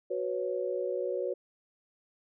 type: chord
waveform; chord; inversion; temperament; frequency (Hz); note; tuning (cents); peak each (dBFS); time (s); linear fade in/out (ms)
sine; F# suspended fourth; none; equal; 370 / 493.9 / 554.4; F#4 / B4 / C#5; 0 / 0 / 0; -34; 0.1-1.34; 10
effects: none